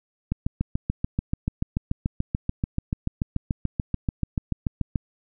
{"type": "click train", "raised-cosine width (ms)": 5, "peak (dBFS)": -11, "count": 33, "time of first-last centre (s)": [0.32, 4.958], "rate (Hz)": 6.9, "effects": []}